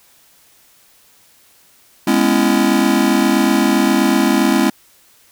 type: chord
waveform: square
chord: C# minor seventh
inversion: second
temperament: just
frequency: 207.9 / 249.5 / 277.2 / 332.6 Hz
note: G#3 / B3 / C#4 / E4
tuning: +2 / +18 / 0 / +16 cents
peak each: -18 dBFS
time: 2.07-4.7 s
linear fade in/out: 5 ms
effects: white hiss -51 dBFS RMS until 5.31 s